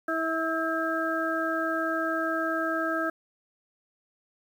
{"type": "harmonic tone with a mistuned harmonic", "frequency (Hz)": 324.6, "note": "E4", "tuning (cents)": -27, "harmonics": [1, 2, 4, 5], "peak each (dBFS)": [-31, -31, -31, -31], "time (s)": [0.08, 3.1], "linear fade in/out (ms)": 5, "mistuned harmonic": 5, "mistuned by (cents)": -20, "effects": ["9-bit"]}